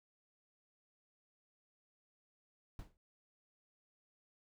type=noise with exponential decay; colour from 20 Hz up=brown; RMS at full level=-43 dBFS; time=2.79-2.97 s; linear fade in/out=1 ms; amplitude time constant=38 ms; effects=none